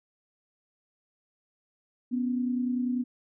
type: tone pair together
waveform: sine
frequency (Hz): 246.9 / 277.1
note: B3 / C#4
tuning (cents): 0 / -1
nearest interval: major second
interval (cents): 199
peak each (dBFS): -26 / -35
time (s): 2.11-3.04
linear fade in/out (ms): 20
effects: none